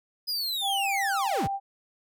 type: linear sweep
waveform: 45% pulse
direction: down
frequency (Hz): 5030 to 32.7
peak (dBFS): -27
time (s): 0.27-1.48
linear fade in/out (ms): 20
type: tone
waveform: sine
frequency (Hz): 789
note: G5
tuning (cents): +11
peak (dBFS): -27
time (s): 0.61-1.6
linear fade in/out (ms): 50
effects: none